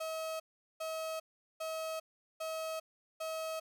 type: tone bursts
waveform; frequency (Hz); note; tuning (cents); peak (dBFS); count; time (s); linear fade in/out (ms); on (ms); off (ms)
35% pulse; 640; D#5; +49; -35; 5; 0-3.6; 10; 400; 400
effects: none